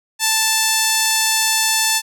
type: tone with band-pass filter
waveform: sawtooth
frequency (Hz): 881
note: A5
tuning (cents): +2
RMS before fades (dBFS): -17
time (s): 0.19-2.02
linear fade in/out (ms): 50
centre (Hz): 7800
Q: 0.77
effects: none